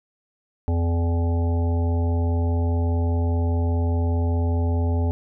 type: harmonic tone with a mistuned harmonic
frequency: 84.9 Hz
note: F2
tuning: 48 cents flat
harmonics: 1 / 3 / 5 / 7 / 9 / 10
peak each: -19 / -29 / -33 / -36 / -38 / -39 dBFS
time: 0.68-5.11 s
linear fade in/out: 0 ms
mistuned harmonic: 7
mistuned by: -22 cents
effects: none